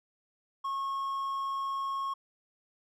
triangle tone, 1091 Hz, C#6, 28 cents flat, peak -29 dBFS, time 0.64-2.14 s, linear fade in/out 10 ms, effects none

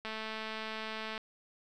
click train, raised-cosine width 0.3 ms, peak -24 dBFS, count 248, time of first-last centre 0.05-1.178 s, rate 219 Hz, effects none

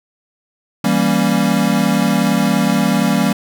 square chord, E diminished seventh, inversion none, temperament equal, 164.81 / 196 / 233.1 / 277.2 Hz, E3 / G3 / Bb3 / Db4, 0 / 0 / 0 / 0 cents, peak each -21 / -17 / -18 / -21 dBFS, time 0.84-3.33 s, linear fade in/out 5 ms, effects none

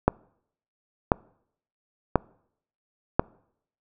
click train, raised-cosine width 1 ms, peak -3 dBFS, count 4, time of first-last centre 0.08-3.195 s, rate 0.963 Hz, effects noise-tail reverb RT60 0.7 s tail -26 dB re dry

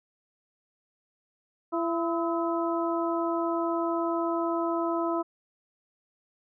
harmonic tone with a mistuned harmonic, 336.1 Hz, E4, 34 cents sharp, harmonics 1 / 2 / 3 / 4, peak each -28 / -31 / -33 / -34 dBFS, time 1.72-5.23 s, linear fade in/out 20 ms, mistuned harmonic 4, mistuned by -73 cents, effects none

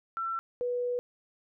sine tone pair in turn, 1345 / 489.7 Hz, E6 / B4, +34 / -15 cents, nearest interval octave + perfect fourth, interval 1749 cents, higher first, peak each -30 / -28 dBFS, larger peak second, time 0.17-0.39 / 0.61-0.99 s, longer second, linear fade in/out 0 ms, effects none

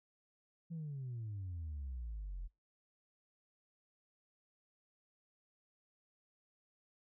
sine exponential sweep, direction down, 170.6 to 41.2 Hz, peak -39 dBFS, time 0.7-2.48 s, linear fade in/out 20 ms, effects noise-tail reverb RT60 0.2 s tail -25 dB re dry + tanh soft clip ceiling -38 dBFS

